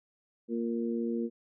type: harmonic tone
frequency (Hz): 116.54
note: A#2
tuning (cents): 0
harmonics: 2 / 3 / 4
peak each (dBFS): -31 / -35 / -37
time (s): 0.48-1.3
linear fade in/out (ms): 50
effects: none